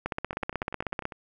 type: two click trains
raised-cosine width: 0.5 ms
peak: -24 / -14 dBFS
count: 9 / 17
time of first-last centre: 0.33-1.122 / 0.06-1.054 s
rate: 10.1 / 16.1 Hz
effects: none